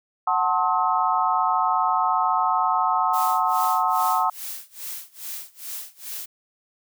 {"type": "chord", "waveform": "sine", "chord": "F# diminished seventh", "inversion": "none", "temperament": "just", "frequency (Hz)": [740, 888, 1065.6, 1278.7], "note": ["F#5", "A5", "C6", "Eb6"], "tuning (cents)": [0, 16, 31, 47], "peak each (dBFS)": -24, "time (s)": [0.27, 4.3], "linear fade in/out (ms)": 5}
{"type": "noise with tremolo", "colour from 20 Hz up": "blue", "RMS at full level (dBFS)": -32, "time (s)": [3.13, 6.26], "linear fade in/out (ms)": 10, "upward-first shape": "sine", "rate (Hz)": 2.4, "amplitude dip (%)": 95}
{"effects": []}